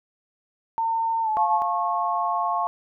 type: tone with pitch glide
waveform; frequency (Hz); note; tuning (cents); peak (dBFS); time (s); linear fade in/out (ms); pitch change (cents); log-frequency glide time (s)
sine; 907 to 864.5; A#5 to A5; -48 to -31; -21; 0.78-1.62; 0; -83; 1.23-1.29
type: chord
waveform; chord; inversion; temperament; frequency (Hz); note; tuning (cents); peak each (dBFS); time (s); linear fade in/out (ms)
sine; F augmented; none; just; 698.5 / 873.1 / 1091.3; F5 / A5 / C#6; 0 / -14 / -27; -26 / -27 / -25; 1.37-2.67; 0
effects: none